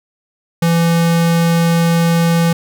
square tone, 167.9 Hz, E3, 32 cents sharp, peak -11 dBFS, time 0.62-2.53 s, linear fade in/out 5 ms, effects none

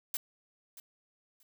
blue noise with echo, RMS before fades -34 dBFS, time 0.14-0.17 s, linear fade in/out 2 ms, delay 630 ms, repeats 2, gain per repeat -15 dB, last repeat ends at 1.43 s, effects none

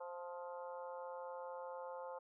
harmonic tone with a mistuned harmonic, 175.2 Hz, F3, 6 cents sharp, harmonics 3 / 4 / 5 / 6 / 7 / 8, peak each -47 / -58 / -50 / -55 / -59 / -63 dBFS, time 0-2.19 s, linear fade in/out 10 ms, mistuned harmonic 7, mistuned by +37 cents, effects none

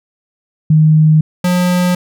sine / square tone pair in turn, 155.56 / 179.13 Hz, D#3 / F3, 0 / +44 cents, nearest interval major second, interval 244 cents, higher second, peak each -5 / -11 dBFS, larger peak first, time 0.7-1.21 / 1.44-1.95 s, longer neither, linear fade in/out 5 ms, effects none

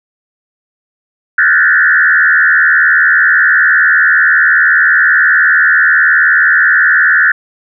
sine tone with frequency modulation, 1631 Hz, G#6, 32 cents flat, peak -5 dBFS, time 1.38-7.32 s, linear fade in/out 5 ms, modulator 79.4 Hz, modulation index 2.6, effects none

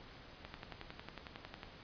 click train, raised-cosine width 0.3 ms, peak -29 dBFS, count 14, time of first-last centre 0.45-1.632 s, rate 11 Hz, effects pink hiss -55 dBFS RMS until 1.83 s + resampled to 11025 Hz

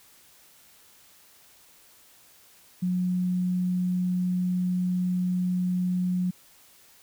sine tone, 181.1 Hz, F#3, 37 cents flat, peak -23 dBFS, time 2.82-6.31 s, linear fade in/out 10 ms, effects white hiss -56 dBFS RMS until 7.02 s

